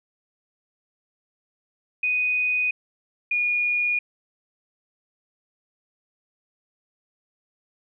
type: tone pair in turn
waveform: sine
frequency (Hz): 2489 / 2441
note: D#7 / D#7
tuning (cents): 0 / -34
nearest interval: unison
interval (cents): 34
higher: first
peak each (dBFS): -20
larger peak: neither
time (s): 2.03-2.71 / 3.31-3.99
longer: neither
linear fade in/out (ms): 5
effects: none